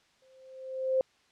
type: tone with exponential growth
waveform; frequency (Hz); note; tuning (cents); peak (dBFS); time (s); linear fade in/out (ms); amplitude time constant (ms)
sine; 523.3; C5; 0; -21; 0.22-1.01; 1; 170
effects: white hiss -66 dBFS RMS until 1.31 s + low-pass 5000 Hz 12 dB/octave